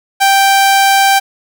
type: tone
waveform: sawtooth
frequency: 784 Hz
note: G5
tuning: in tune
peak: -3 dBFS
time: 0.2-1.2 s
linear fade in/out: 20 ms
effects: none